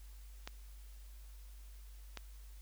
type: clicks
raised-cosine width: 0.2 ms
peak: -25 dBFS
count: 2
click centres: 0.475 / 2.173 s
effects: added 50 Hz sine -50 dBFS peak until 2.61 s + white hiss -65 dBFS RMS until 2.61 s